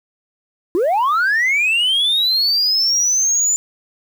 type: linear sweep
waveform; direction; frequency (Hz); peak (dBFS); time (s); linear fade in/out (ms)
sine; up; 319.8 to 7100; -11; 0.75-3.56; 0
effects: tanh soft clip ceiling -12 dBFS + 7-bit